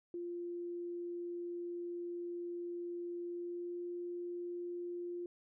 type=tone with pitch glide; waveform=sine; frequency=347.8 to 350.2 Hz; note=F4 to F4; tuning=-7 to +5 cents; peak=-39 dBFS; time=0.14-5.26 s; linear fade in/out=2 ms; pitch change=+12 cents; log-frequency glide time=3.25-3.82 s; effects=none